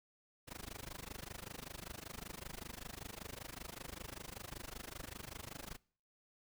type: noise with amplitude modulation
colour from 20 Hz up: pink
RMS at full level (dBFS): -45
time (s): 0.47-5.77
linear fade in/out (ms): 20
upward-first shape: sine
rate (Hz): 25.2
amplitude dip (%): 100
effects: noise-tail reverb RT60 0.5 s tail -24 dB re dry